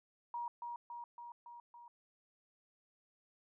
sine tone with echo, 951 Hz, A#5, 34 cents sharp, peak -38 dBFS, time 0.34-0.48 s, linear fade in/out 2 ms, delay 280 ms, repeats 5, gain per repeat -3 dB, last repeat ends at 1.88 s, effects none

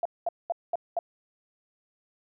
sine tone bursts, 683 Hz, F5, 39 cents flat, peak -24 dBFS, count 5, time 0.03-0.99 s, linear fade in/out 2 ms, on 24 ms, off 210 ms, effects none

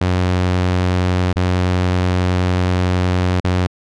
sawtooth tone with dropouts, 90.8 Hz, F#2, 32 cents flat, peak -10 dBFS, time 0.01-3.67 s, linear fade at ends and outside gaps 5 ms, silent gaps 1.329-1.359 / 3.402-3.444 s, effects low-pass 5000 Hz 12 dB/octave

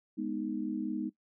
sine chord, G# minor, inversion none, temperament equal, 207.7 / 246.9 / 311.1 Hz, G#3 / B3 / D#4, 0 / 0 / 0 cents, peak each -37 / -37 / -35 dBFS, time 0.17-1.1 s, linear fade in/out 20 ms, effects noise-tail reverb RT60 0.1 s tail -18 dB re dry

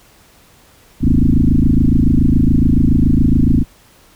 sine tone with frequency modulation, 116.8 Hz, A#2, 4 cents sharp, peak -8 dBFS, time 1-3.65 s, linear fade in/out 50 ms, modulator 27.1 Hz, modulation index 6.2, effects pink hiss -48 dBFS RMS until 4.15 s

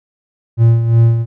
triangle tone with tremolo, 115.5 Hz, A#2, 16 cents flat, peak -3 dBFS, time 0.57-1.26 s, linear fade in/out 50 ms, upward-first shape sine, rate 2.8 Hz, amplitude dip 60%, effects none

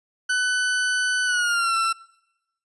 40% pulse tone with pitch glide, 1500 to 1344.1 Hz, F#6 to E6, +23 to +33 cents, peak -19 dBFS, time 0.29-1.93 s, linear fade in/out 10 ms, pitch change -190 cents, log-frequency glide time 1.25-1.74 s, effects noise-tail reverb RT60 1.0 s tail -25 dB re dry + resampled to 24000 Hz

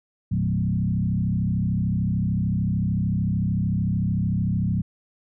sine tone with frequency modulation, 147 Hz, D3, 2 cents sharp, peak -20 dBFS, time 0.31-4.82 s, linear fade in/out 10 ms, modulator 33.4 Hz, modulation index 1.9, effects none

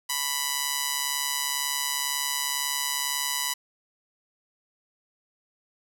5% pulse tone with amplitude modulation, 990 Hz, B5, 4 cents sharp, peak -11 dBFS, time 0.09-3.54 s, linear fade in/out 10 ms, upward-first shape sine, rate 142 Hz, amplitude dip 60%, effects none

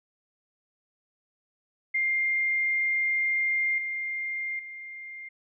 sine tone with level steps, 2109 Hz, C7, 13 cents sharp, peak -23 / -29 / -38 dBFS, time 1.94-5.29 s, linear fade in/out 10 ms, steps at 3.78 / 4.59 s, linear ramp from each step 2 ms, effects none

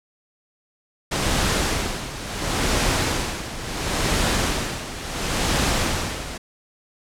pink noise with tremolo, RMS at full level -20 dBFS, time 1.11-6.38 s, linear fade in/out 10 ms, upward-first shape sine, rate 0.72 Hz, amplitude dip 75%, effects low-pass 9000 Hz 12 dB/octave

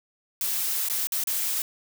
blue noise with dropouts, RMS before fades -27 dBFS, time 0.41-1.62 s, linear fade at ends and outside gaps 1 ms, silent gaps 0.886-0.898 / 1.071-1.121 / 1.238-1.272 s, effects none

